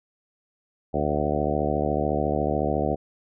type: harmonic tone with a mistuned harmonic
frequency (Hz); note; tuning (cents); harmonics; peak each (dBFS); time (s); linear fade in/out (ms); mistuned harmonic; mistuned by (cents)
74; D2; +14; 1 / 2 / 3 / 4 / 5 / 6 / 7 / 8 / 9 / 10; -31 / -31 / -31 / -31 / -31 / -31 / -31 / -31 / -31 / -31; 0.93-2.96; 20; 10; +18
effects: none